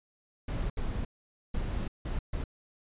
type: noise bursts at uneven times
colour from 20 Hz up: brown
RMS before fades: -32 dBFS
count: 5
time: 0.48-0.7 / 0.77-1.05 / 1.54-1.88 / 2.05-2.19 / 2.33-2.44 s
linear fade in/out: 5 ms
effects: resampled to 8000 Hz